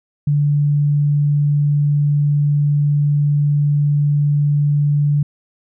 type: tone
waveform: sine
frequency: 145.8 Hz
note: D3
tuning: 12 cents flat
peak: -12 dBFS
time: 0.27-5.23 s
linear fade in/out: 5 ms
effects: none

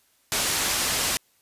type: low-pass noise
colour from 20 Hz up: white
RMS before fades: -25 dBFS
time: 0.32-1.17 s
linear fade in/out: 0 ms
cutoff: 9400 Hz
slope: 12 dB/octave
effects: white hiss -64 dBFS RMS until 1.41 s + resampled to 32000 Hz

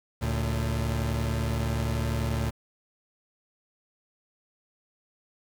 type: tone pair together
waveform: 30% pulse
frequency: 71.8 / 112.63 Hz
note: D2 / A2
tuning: -39 / +41 cents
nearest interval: minor sixth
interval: 780 cents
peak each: -26 dBFS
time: 0.21-2.51 s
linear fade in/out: 20 ms
effects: 8-bit

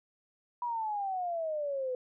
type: exponential sweep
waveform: sine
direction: down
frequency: 980 to 498.2 Hz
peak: -31 dBFS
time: 0.62-1.95 s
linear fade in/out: 2 ms
effects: none

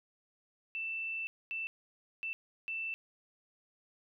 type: tone bursts at uneven times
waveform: sine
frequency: 2663 Hz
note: E7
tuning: 17 cents sharp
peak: -35 dBFS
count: 4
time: 0.75-1.27 / 1.51-1.67 / 2.23-2.33 / 2.68-2.94 s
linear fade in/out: 0 ms
effects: none

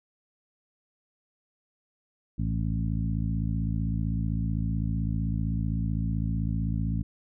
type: harmonic tone with a mistuned harmonic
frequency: 55.7 Hz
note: A1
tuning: 22 cents sharp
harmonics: 1 / 2 / 3 / 4 / 5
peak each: -30 / -30 / -31 / -35 / -39 dBFS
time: 2.38-7.03 s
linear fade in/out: 10 ms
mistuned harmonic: 1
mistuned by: +110 cents
effects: none

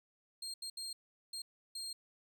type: tone bursts at uneven times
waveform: 30% pulse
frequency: 4209 Hz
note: C8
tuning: 9 cents sharp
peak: -38 dBFS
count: 5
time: 0.42-0.54 / 0.62-0.7 / 0.77-0.93 / 1.33-1.42 / 1.75-1.93 s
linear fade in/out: 5 ms
effects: none

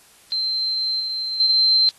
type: tone with level steps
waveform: sine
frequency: 4117 Hz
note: C8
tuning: 29 cents flat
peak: -20 / -23 / -13 dBFS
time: 0.32-1.89 s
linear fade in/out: 0 ms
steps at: 1 / 1.4 s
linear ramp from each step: 2 ms
effects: white hiss -52 dBFS RMS until 1.98 s + AAC 32 kbps

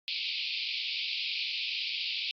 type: band-pass noise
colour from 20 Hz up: pink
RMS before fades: -34 dBFS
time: 0.08-2.31 s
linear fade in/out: 0 ms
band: 2300 to 4900 Hz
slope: 96 dB/octave
effects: AAC 64 kbps

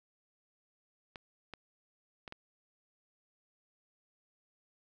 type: clicks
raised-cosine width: 0.3 ms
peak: -28 dBFS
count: 4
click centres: 1.158 / 1.537 / 2.278 / 2.324 s
effects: none

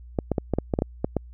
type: clicks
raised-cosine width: 2 ms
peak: -9 dBFS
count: 10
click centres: 0.188 / 0.317 / 0.382 / 0.537 / 0.586 / 0.738 / 0.789 / 0.821 / 1.045 / 1.167 s
effects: added 60 Hz sine -41 dBFS peak until 1.33 s

